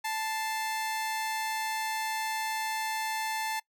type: tone pair together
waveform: sawtooth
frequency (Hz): 880 / 2093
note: A5 / C7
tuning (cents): 0 / 0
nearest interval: octave + minor third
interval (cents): 1500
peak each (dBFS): -27 / -37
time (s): 0.04-3.6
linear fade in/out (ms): 10
effects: noise-tail reverb RT60 0.1 s tail -22 dB re dry